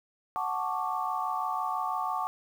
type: chord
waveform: sine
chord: D major seventh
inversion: first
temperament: equal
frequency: 740 / 880 / 1108.7 / 1174.7 Hz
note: F#5 / A5 / C#6 / D6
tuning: 0 / 0 / 0 / 0 cents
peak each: -34 dBFS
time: 0.36-2.27 s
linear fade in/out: 0 ms
effects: 9-bit